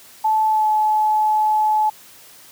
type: tone with pitch glide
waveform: sine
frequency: 870 to 858 Hz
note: A5 to A5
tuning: -20 to -44 cents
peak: -14 dBFS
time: 0.24-1.9 s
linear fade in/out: 10 ms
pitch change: -24 cents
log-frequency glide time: 0.48-0.68 s
effects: white hiss -45 dBFS RMS until 2.51 s + high-pass 80 Hz 12 dB/octave